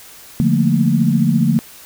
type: chord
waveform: sine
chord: Bb major seventh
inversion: first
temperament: just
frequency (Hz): 145.68 / 174.81 / 218.5 / 233.1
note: D3 / F3 / A3 / Bb3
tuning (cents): -14 / +2 / -12 / 0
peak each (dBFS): -17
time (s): 0.4-1.59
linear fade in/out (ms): 0
effects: white hiss -40 dBFS RMS until 1.85 s